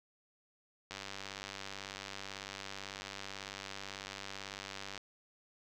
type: click train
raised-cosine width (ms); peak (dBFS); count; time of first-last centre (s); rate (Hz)
0.2; -25; 400; 0.91-4.977; 98.1
effects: none